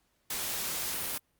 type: noise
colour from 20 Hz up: white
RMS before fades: -34 dBFS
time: 0.3-1.18 s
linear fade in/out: 5 ms
effects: pink hiss -73 dBFS RMS until 1.39 s + Opus 48 kbps